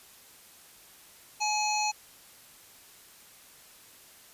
harmonic tone, 846 Hz, G#5, 32 cents sharp, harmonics 1 / 3 / 5 / 7 / 8, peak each -28 / -33 / -35 / -36 / -37 dBFS, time 1.4-1.92 s, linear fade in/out 20 ms, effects white hiss -54 dBFS RMS until 4.33 s + resampled to 32000 Hz

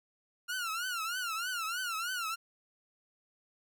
sawtooth tone with vibrato, 1396.9 Hz, F6, in tune, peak -30 dBFS, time 0.48-2.36 s, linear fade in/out 20 ms, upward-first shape triangle, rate 3.2 Hz, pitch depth 170 cents each way, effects none

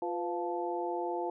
harmonic tone with a mistuned harmonic, 174.8 Hz, F3, 2 cents sharp, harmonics 2 / 3 / 4 / 5, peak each -35 / -39 / -38 / -37 dBFS, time 0.02-1.3 s, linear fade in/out 2 ms, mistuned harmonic 3, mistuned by -79 cents, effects none

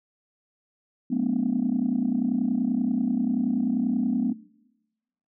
sine tone cluster, 190.4 / 220.7 / 251.1 / 293 Hz, F#3 / A3 / B3 / D4, +50 / +5 / +29 / -4 cents, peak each -31 / -27 / -24 / -31 dBFS, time 1.1-4.33 s, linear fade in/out 10 ms, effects noise-tail reverb RT60 1.0 s tail -21 dB re dry + tanh soft clip ceiling -15 dBFS

